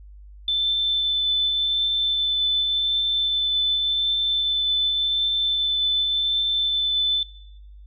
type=tone with vibrato; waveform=sine; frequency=3528 Hz; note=A7; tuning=4 cents sharp; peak=-19 dBFS; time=0.48-7.23 s; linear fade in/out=2 ms; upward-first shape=triangle; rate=0.88 Hz; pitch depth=9 cents each way; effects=noise-tail reverb RT60 0.9 s tail -20 dB re dry + added 50 Hz sine -41 dBFS peak until 7.86 s